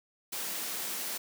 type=high-pass noise; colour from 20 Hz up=white; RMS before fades=-36 dBFS; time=0.32-1.18 s; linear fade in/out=10 ms; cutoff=170 Hz; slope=24 dB/octave; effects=none